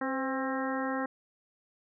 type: harmonic tone with a mistuned harmonic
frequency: 266.3 Hz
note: C4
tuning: 31 cents sharp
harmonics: 1 / 2 / 3 / 4 / 5 / 6 / 7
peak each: -33 / -36 / -38 / -39 / -40 / -41 / -41 dBFS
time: 0.01-1.06 s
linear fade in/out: 5 ms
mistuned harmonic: 2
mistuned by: -40 cents
effects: none